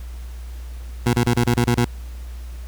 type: tone bursts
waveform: 20% pulse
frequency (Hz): 120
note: B2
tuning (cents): -49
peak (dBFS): -10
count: 8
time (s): 1.06-1.849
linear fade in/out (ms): 5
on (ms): 75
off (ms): 27
effects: added 60 Hz sine -30 dBFS peak until 2.67 s + pink hiss -48 dBFS RMS until 2.67 s